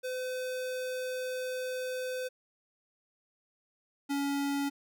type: tone pair in turn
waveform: square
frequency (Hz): 509 / 281.3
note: C5 / C#4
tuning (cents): -48 / +26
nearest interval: minor seventh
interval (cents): 1026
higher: first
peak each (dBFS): -34 / -30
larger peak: second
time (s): 0.03-2.29 / 4.09-4.7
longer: first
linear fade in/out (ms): 20
effects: none